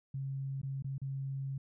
sine tone with dropouts, 135.9 Hz, C#3, 34 cents flat, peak -35 dBFS, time 0.14-1.58 s, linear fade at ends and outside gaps 5 ms, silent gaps 0.616-0.631 / 0.824-0.844 / 0.981-1.016 s, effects none

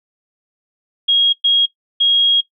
sine tone bursts at uneven times, 3279 Hz, G#7, 23 cents flat, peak -10 dBFS, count 3, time 1.08-1.33 / 1.44-1.66 / 2-2.41 s, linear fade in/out 10 ms, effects noise-tail reverb RT60 0.1 s tail -17 dB re dry

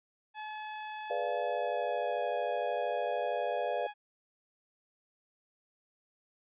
sawtooth tone with pitch glide, 856 to 833.6 Hz, A5 to G#5, -48 to +6 cents, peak -35 dBFS, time 0.34-3.94 s, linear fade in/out 50 ms, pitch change -46 cents, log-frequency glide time 1.39-2.28 s
sine chord, G# diminished seventh, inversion none, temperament equal with one note detuned, 420.9 / 493.9 / 587.3 / 698.5 Hz, G#4 / B4 / D5 / F5, +23 / 0 / 0 / 0 cents, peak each -41 / -36 / -35 / -35 dBFS, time 1.1-3.87 s, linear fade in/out 5 ms
effects resampled to 8000 Hz

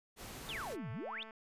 pink noise, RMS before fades -48 dBFS, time 0.16-0.77 s, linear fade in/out 50 ms
click train, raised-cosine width 0.5 ms, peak -38 dBFS, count 184, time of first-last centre 0.48-1.308 s, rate 221 Hz
sine exponential two-way sweep, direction down then up, 3729 to 102.4 to 3729 Hz, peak -40 dBFS, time 0.49-1.23 s, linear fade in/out 0 ms, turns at 0.91 s
effects resampled to 32000 Hz

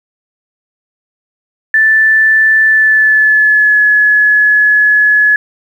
sine tone with pitch glide, 1760 to 1700 Hz, A6 to G#6, 0 to +40 cents, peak -5 dBFS, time 1.74-5.36 s, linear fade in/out 2 ms, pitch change -60 cents, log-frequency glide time 2.65-3.79 s, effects 7-bit

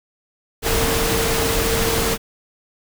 sine tone in noise, 454.8 Hz, A#4, 43 cents flat, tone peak -23 dBFS, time 0.62-2.18 s, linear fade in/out 50 ms, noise pink, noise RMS -20 dBFS, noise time 0.62-2.18 s, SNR -6 dB, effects none

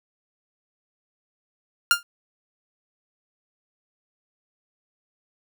sawtooth tone with exponential decay, 1400 Hz, F6, 4 cents sharp, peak -7 dBFS, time 1.91-2.03 s, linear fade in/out 1 ms, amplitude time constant 24 ms, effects none

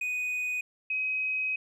triangle / sine tone pair in turn, 2489 / 2531 Hz, D#7 / D#7, 0 / +29 cents, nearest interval unison, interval 29 cents, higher second, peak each -27 dBFS, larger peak neither, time 0.01-0.61 / 0.9-1.56 s, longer second, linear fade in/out 5 ms, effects none

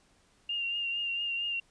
sine tone with vibrato, 2794 Hz, F7, in tune, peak -30 dBFS, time 0.49-1.6 s, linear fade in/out 5 ms, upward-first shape triangle, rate 4.4 Hz, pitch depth 35 cents each way, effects pink hiss -66 dBFS RMS until 1.7 s + resampled to 22050 Hz

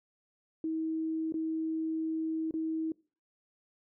sine tone with dropouts, 320 Hz, D#4, 49 cents sharp, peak -30 dBFS, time 0.64-2.92 s, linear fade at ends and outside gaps 2 ms, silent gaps 1.323-1.341 / 2.51-2.539 s, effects noise-tail reverb RT60 0.4 s tail -24 dB re dry

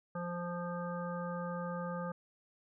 harmonic tone, 174.61 Hz, F3, in tune, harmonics 1 / 3 / 5 / 7 / 9, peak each -39 / -41 / -47 / -44 / -50 dBFS, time 0.15-2.12 s, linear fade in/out 5 ms, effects none

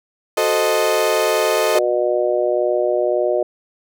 35% pulse chord, F# diminished seventh, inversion none, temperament equal, 370 / 440 / 523.3 / 622.3 Hz, F#4 / A4 / C5 / Eb5, 0 / 0 / 0 / 0 cents, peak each -22 / -18 / -21 / -17 dBFS, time 0.37-1.79 s, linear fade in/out 5 ms
harmonic tone, 121.8 Hz, B2, 24 cents flat, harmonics 3 / 4 / 5 / 6, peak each -20 / -22 / -18 / -28 dBFS, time 1.75-3.43 s, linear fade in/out 5 ms
effects none

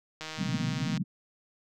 click train, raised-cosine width 0.2 ms, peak -21 dBFS, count 121, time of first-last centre 0.21-0.974 s, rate 157 Hz
pink band-pass noise, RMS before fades -31 dBFS, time 0.37-1.04 s, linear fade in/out 20 ms, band 120 to 260 Hz, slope 96 dB/octave
effects none

